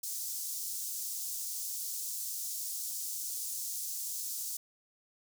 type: high-pass noise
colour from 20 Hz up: pink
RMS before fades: -38 dBFS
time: 0.03-4.57 s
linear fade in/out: 5 ms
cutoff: 5800 Hz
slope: 24 dB/octave
effects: none